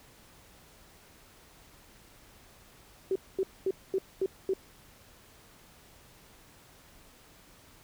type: tone bursts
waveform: sine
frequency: 382.2 Hz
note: G4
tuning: 44 cents flat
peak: -25 dBFS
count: 6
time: 3.11-4.536 s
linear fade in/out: 2 ms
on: 46 ms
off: 230 ms
effects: pink hiss -57 dBFS RMS until 7.83 s